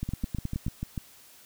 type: two click trains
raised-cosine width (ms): 5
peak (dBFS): -18 / -19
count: 7 / 7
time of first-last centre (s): 0.03-0.666 / 0.09-0.978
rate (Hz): 9.44 / 6.76
effects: white hiss -54 dBFS RMS until 1.45 s